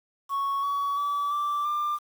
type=tone with pitch steps; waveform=sine; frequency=1108.7 / 1128.7 / 1149.1 / 1169.9 / 1191 Hz; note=C#6 / C#6 / D6 / D6 / D6; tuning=0 / +31 / -38 / -7 / +24 cents; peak=-22 dBFS; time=0.29-1.99 s; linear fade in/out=50 ms; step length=340 ms; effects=tanh soft clip ceiling -24 dBFS + 8-bit